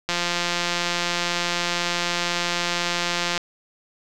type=click train; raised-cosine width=0.2 ms; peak=-6 dBFS; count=573; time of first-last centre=0.09-3.377 s; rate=174 Hz; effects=none